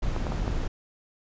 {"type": "noise", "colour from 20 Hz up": "brown", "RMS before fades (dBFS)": -28, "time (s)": [0.02, 0.68], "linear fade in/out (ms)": 10}
{"type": "clicks", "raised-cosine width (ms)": 1, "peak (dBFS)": -17, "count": 4, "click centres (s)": [0.164, 0.268, 0.321, 0.479]}
{"effects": ["resampled to 16000 Hz"]}